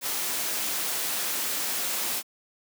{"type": "noise", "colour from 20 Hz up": "white", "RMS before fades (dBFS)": -29, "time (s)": [0.01, 2.23], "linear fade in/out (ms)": 50, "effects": ["high-pass 200 Hz 12 dB/octave"]}